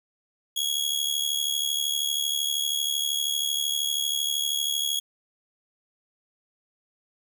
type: tone with amplitude modulation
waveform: sawtooth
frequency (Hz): 3322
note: G#7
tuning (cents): 0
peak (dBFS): -18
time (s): 0.56-5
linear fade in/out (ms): 10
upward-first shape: sine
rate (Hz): 72.8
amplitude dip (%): 75
effects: none